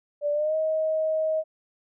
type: tone with pitch glide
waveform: sine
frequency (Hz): 585 to 630.6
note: D5 to D#5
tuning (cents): -7 to +23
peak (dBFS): -22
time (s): 0.21-1.44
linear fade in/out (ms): 50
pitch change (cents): +130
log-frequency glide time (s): 0.32-0.55
effects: none